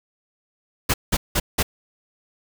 pink noise bursts, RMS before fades -19 dBFS, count 4, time 0.89-1.63 s, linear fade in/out 10 ms, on 50 ms, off 180 ms, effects none

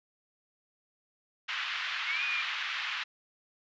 white band-pass noise, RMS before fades -35 dBFS, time 1.48-3.04 s, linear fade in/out 10 ms, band 1200 to 3200 Hz, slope 24 dB/octave
sine linear two-way sweep, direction up then down, 2124 to 2489 to 2362 Hz, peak -31 dBFS, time 2.06-2.43 s, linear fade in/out 20 ms, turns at 2.24 s
effects resampled to 16000 Hz

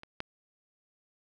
clicks, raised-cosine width 0.3 ms, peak -29 / -18 dBFS, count 2, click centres 0.034 / 0.204 s, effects none

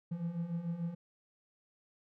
triangle beating tone pair, 164.81 / 171.61 Hz, E3 / F3, 0 / -30 cents, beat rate 6.8 Hz, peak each -39 / -34 dBFS, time 0.11-0.95 s, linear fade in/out 10 ms, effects none

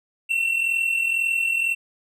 triangle tone pair together, 2703 / 2745 Hz, E7 / F7, +43 / -31 cents, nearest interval unison, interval 26 cents, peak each -19 / -26 dBFS, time 0.29-1.75 s, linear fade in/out 20 ms, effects none

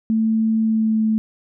sine tone with pitch glide, 221.7 to 218.9 Hz, A3 to A3, +13 to -9 cents, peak -15 dBFS, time 0.1-1.18 s, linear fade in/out 0 ms, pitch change -22 cents, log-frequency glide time 0.61-1.04 s, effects none

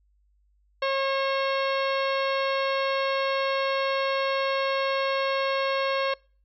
harmonic tone, 542 Hz, C#5, 39 cents flat, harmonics 1 / 2 / 3 / 4 / 5 / 6 / 7 / 8 / 10, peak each -25 / -29 / -34 / -35 / -36 / -39 / -40 / -39 / -47 dBFS, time 0.82-6.14 s, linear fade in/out 5 ms, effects noise-tail reverb RT60 0.4 s tail -26 dB re dry + added 50 Hz sine -62 dBFS peak until 6.44 s

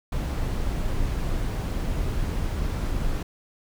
brown noise, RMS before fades -26 dBFS, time 0.12-3.23 s, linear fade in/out 5 ms, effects none

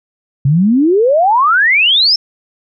sine exponential sweep, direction up, 130.81 to 5450 Hz, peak -7 dBFS, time 0.45-2.16 s, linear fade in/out 5 ms, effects none

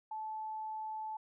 sine tone, 870 Hz, A5, 20 cents flat, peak -38 dBFS, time 0.11-1.17 s, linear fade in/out 5 ms, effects none

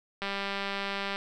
click train, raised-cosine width 0.3 ms, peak -17 dBFS, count 187, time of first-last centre 0.22-1.159 s, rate 198 Hz, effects none

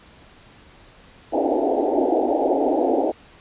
pink band-pass noise, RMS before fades -20 dBFS, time 1.32-3.12 s, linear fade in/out 20 ms, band 260 to 840 Hz, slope 96 dB/octave, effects pink hiss -49 dBFS RMS until 3.4 s + resampled to 8000 Hz

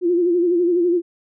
sine tone with vibrato, 349.2 Hz, F4, in tune, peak -14 dBFS, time 0.01-1.02 s, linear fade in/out 50 ms, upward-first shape sine, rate 12 Hz, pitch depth 67 cents each way, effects none

